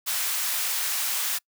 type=high-pass noise; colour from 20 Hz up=white; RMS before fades=-27 dBFS; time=0.06-1.39 s; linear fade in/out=20 ms; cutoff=930 Hz; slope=12 dB/octave; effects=noise-tail reverb RT60 0.1 s tail -26 dB re dry